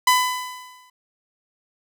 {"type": "tone with exponential decay", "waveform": "sawtooth", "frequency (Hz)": 1003, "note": "B5", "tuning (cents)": 26, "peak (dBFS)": -8, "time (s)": [0.07, 0.9], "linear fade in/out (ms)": 5, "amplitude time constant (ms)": 180, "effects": []}